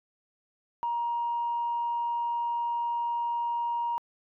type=tone; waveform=sine; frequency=944 Hz; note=A#5; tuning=22 cents sharp; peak=-26 dBFS; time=0.83-3.98 s; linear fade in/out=0 ms; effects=tanh soft clip ceiling -22 dBFS